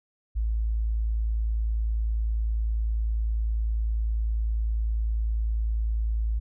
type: tone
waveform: sine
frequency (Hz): 55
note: A1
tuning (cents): 0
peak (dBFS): -23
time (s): 0.35-6.4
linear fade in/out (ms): 20
effects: none